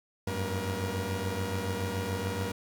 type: tone cluster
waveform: sawtooth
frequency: 92.2 / 99.2 / 229.3 / 477 Hz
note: F#2 / G2 / A#3 / A#4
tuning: -6 / +21 / -28 / +40 cents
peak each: -31 / -31 / -37 / -32 dBFS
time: 0.27-2.52 s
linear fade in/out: 5 ms
effects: none